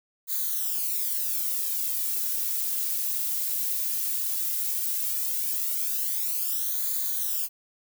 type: noise with flanger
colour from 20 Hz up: violet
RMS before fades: -28 dBFS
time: 0.27-7.49 s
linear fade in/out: 50 ms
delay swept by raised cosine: 0.36 to 3.16 ms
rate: 0.15 Hz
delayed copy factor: -0.95
effects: none